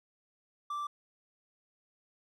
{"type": "tone", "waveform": "triangle", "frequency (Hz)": 1172, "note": "D6", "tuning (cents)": -4, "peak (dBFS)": -32, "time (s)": [0.7, 0.87], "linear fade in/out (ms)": 5, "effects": []}